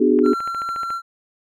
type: chord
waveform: sine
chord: G# half-diminished seventh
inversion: first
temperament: just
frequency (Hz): 249.2 / 299 / 373.8 / 415.3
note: B3 / D4 / F#4 / G#4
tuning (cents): +16 / +31 / +18 / 0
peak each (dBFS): -18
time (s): 0-0.34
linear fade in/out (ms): 10
type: click train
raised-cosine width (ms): 0.5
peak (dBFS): -20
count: 11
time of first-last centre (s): 0.19-0.904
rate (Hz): 14
type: tone with tremolo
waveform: triangle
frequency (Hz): 1362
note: F6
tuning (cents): -44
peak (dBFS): -20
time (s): 0.23-1.02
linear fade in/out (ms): 50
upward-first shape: sine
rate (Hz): 9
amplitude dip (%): 25
effects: none